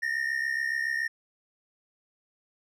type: tone pair together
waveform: triangle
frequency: 1800 / 1867.1 Hz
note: A6 / A#6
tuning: +39 / +2 cents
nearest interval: minor second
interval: 63 cents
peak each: -28 dBFS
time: 0.02-1.08 s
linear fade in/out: 10 ms
effects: none